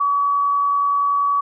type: tone with amplitude modulation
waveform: sine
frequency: 1136 Hz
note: C#6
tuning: 42 cents sharp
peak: -14 dBFS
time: 0-1.41 s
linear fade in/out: 10 ms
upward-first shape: sine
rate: 90.5 Hz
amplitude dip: 25%
effects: none